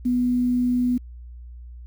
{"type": "tone with quantisation", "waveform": "sine", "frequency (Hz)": 246.9, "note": "B3", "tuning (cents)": 0, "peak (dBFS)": -18, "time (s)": [0.05, 0.98], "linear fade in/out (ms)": 10, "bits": 8, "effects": ["added 60 Hz sine -37 dBFS peak until 1.86 s"]}